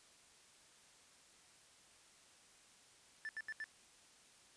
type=tone bursts; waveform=triangle; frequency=1761 Hz; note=A6; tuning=1 cent sharp; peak=-40 dBFS; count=4; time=3.25-3.641 s; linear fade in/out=0 ms; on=40 ms; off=77 ms; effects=white hiss -65 dBFS RMS until 4.56 s + resampled to 22050 Hz